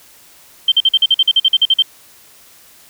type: tone bursts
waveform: sine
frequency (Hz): 3136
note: G7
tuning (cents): 0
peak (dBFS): -7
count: 14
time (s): 0.68-1.824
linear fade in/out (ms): 5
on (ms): 39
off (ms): 46
effects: white hiss -45 dBFS RMS until 2.89 s